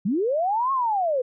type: linear two-way sweep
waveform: sine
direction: up then down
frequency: 170 to 1100 to 481.4 Hz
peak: -20 dBFS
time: 0.05-1.22 s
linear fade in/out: 10 ms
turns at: 0.72 s
effects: none